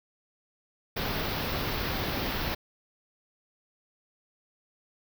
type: band-stop noise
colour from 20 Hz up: pink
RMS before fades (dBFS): -31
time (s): 0.96-2.55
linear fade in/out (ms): 10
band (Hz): 5300 to 13000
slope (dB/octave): 48
effects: none